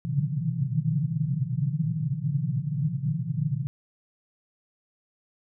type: band-pass noise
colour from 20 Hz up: pink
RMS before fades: -27 dBFS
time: 0.05-3.67 s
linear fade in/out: 0 ms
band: 120 to 170 Hz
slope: 96 dB/octave
effects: none